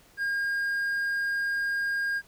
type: tone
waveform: triangle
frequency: 1618 Hz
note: G#6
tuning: 46 cents flat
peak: -24 dBFS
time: 0.17-2.22 s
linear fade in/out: 50 ms
effects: pink hiss -58 dBFS RMS until 2.27 s